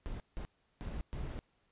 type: noise bursts at uneven times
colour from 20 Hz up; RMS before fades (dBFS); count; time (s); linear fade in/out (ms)
brown; -40; 4; 0.06-0.2 / 0.37-0.45 / 0.81-1.01 / 1.13-1.39; 0
effects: pink hiss -75 dBFS RMS until 1.71 s + resampled to 8000 Hz